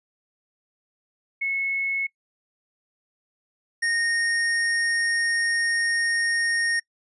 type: tone pair in turn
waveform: sine / square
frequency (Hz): 2191 / 1851.3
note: C#7 / A#6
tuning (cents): -21 / -12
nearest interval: minor third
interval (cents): 291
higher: first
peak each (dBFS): -23 / -22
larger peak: second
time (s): 1.41-2.07 / 3.82-6.8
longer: second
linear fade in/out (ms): 10
effects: noise-tail reverb RT60 0.1 s tail -24 dB re dry + resampled to 24000 Hz